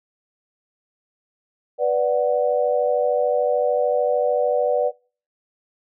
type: chord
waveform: sine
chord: B minor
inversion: none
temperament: equal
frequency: 493.9 / 587.3 / 740 Hz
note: B4 / D5 / F#5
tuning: 0 / 0 / 0 cents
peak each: -20 / -20 / -25 dBFS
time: 1.78-4.92 s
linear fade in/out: 50 ms
effects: noise-tail reverb RT60 0.4 s tail -25 dB re dry